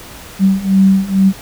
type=beating tone pair; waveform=sine; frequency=191.5 / 193.7 Hz; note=G3 / G3; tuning=-40 / -20 cents; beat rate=2.2 Hz; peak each=-12 / -10 dBFS; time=0.39-1.33 s; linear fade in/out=50 ms; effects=pink hiss -34 dBFS RMS until 1.41 s